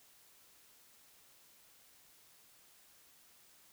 silence, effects white hiss -64 dBFS RMS until 3.72 s

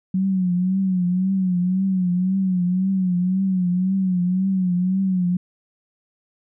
sine tone with vibrato, 185 Hz, F#3, in tune, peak -17 dBFS, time 0.14-5.37 s, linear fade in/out 5 ms, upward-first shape triangle, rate 1.9 Hz, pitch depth 89 cents each way, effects none

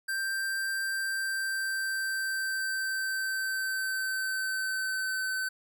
square tone with pitch glide, 1573 to 1528.2 Hz, G6 to G6, +6 to -44 cents, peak -30 dBFS, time 0.08-5.49 s, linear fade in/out 10 ms, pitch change -50 cents, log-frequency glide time 0.85-5.32 s, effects none

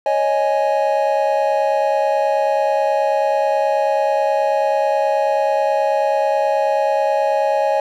triangle chord, C# suspended second, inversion none, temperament just, 554.4 / 623.7 / 831.5 Hz, C#5 / D#5 / G#5, 0 / +4 / +2 cents, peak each -17 dBFS, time 0.06-7.8 s, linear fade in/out 2 ms, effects none

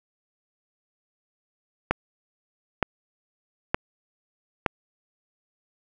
click train, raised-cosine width 0.5 ms, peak -5 dBFS, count 4, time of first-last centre 1.91-4.662 s, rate 1.09 Hz, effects none

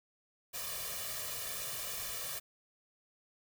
white noise with comb filter, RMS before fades -40 dBFS, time 0.53-2.4 s, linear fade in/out 20 ms, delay 1.7 ms, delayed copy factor +0.85, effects none

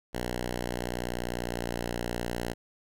5% pulse tone with pitch glide, 60.7 to 59.31 Hz, B1 to A#1, -29 to +31 cents, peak -20 dBFS, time 0.13-2.54 s, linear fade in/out 20 ms, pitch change -40 cents, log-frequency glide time 0.76-1.63 s, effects none

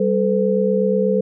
sine tone cluster, 194.9 / 437.7 / 506 Hz, G3 / A4 / B4, -10 / -9 / +42 cents, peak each -19 dBFS, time 0-1.21 s, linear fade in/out 5 ms, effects none

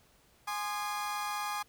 35% pulse chord, Ab major, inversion none, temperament equal with one note detuned, 830.6 / 1046.5 / 1222.4 Hz, Ab5 / C6 / Eb6, 0 / 0 / -31 cents, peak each -35 / -39 / -36 dBFS, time 0.47-1.63 s, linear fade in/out 10 ms, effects pink hiss -65 dBFS RMS until 1.68 s

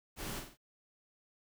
pink noise with echo, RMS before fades -42 dBFS, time 0.16-0.43 s, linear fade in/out 50 ms, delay 48 ms, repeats 3, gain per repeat -6 dB, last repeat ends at 0.574 s, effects none

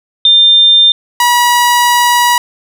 sine / sawtooth tone pair in turn, 3600 / 966.8 Hz, A7 / B5, +39 / -37 cents, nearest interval octave + major seventh, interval 2276 cents, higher first, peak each -3 dBFS, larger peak neither, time 0.25-0.92 / 1.2-2.38 s, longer second, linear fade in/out 2 ms, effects none

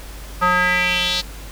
square tone with band-pass filter sweep, 180 Hz, F#3, 47 cents flat, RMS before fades -18 dBFS, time 0.41-1.22 s, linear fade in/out 20 ms, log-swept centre 1200 to 4300 Hz, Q 3.6, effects added 50 Hz sine -33 dBFS peak until 1.51 s + pink hiss -39 dBFS RMS until 1.51 s

